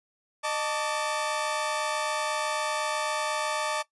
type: tone cluster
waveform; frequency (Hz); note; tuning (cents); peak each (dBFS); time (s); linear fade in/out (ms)
sawtooth; 612 / 885 / 1156; D#5 / A5 / D6; -29 / +10 / -28; -28; 0.43-3.83; 20
effects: noise-tail reverb RT60 0.1 s tail -17 dB re dry + resampled to 24000 Hz